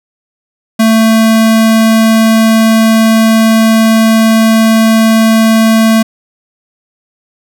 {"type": "tone", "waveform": "square", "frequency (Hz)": 222.8, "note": "A3", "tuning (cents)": 22, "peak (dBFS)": -5, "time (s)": [0.79, 6.03], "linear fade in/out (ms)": 10, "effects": []}